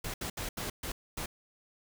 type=noise bursts at uneven times; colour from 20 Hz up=pink; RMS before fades=-37 dBFS; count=6; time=0.04-0.14 / 0.21-0.3 / 0.37-0.49 / 0.57-0.7 / 0.83-0.92 / 1.17-1.26 s; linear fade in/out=5 ms; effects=none